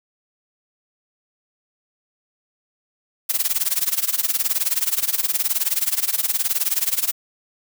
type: noise with tremolo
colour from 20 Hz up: blue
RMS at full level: -18 dBFS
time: 3.29-7.12 s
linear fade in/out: 10 ms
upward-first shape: sine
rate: 19 Hz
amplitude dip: 90%
effects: none